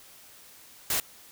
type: noise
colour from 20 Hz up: white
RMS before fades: -27 dBFS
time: 0.9-1 s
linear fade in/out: 2 ms
effects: white hiss -52 dBFS RMS until 1.31 s